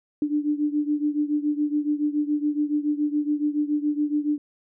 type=beating tone pair; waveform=sine; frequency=294.4 / 301.5 Hz; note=D4 / D4; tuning=+4 / +46 cents; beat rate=7.1 Hz; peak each=-23 / -26 dBFS; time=0.22-4.38 s; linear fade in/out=2 ms; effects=none